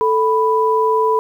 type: tone pair together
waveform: sine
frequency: 440 / 989.5 Hz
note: A4 / B5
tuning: 0 / +3 cents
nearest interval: octave + major second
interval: 1403 cents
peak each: -15 dBFS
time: 0.01-1.19 s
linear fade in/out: 0 ms
effects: 8-bit